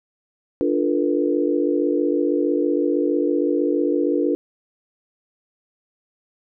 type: chord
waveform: sine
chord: B half-diminished seventh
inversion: first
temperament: equal with one note detuned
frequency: 293.7 / 349.2 / 440 / 486.2 Hz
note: D4 / F4 / A4 / B4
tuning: 0 / 0 / 0 / -27 cents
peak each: -21 / -22 / -25 / -24 dBFS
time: 0.61-4.35 s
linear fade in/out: 0 ms
effects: none